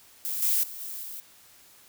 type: noise with level steps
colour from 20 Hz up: violet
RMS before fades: -31 / -24 / -40 / -37 / -39 dBFS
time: 0.25-1.2 s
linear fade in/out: 0 ms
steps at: 0.42 / 0.63 / 0.8 / 1.03 s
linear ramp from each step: 5 ms
effects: white hiss -55 dBFS RMS until 1.88 s